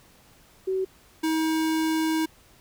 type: tone pair in turn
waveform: sine / square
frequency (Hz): 378.7 / 318.4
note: F#4 / D#4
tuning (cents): +40 / +40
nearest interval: minor third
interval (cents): 300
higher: first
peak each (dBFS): -23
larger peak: neither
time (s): 0.67-0.85 / 1.23-2.26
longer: second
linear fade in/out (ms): 10
effects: pink hiss -56 dBFS RMS until 2.6 s